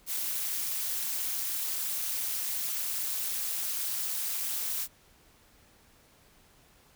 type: noise with amplitude modulation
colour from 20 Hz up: blue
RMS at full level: -29 dBFS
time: 0.06-4.88 s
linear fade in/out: 50 ms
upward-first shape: sine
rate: 234 Hz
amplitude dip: 80%
effects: pink hiss -61 dBFS RMS until 6.95 s